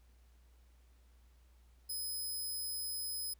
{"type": "tone", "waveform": "5% pulse", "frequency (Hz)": 5070, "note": "D#8", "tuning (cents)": 32, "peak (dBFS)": -32, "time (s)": [1.89, 3.34], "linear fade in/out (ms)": 10, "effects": ["added 60 Hz sine -61 dBFS peak until 3.39 s", "pink hiss -74 dBFS RMS until 3.39 s"]}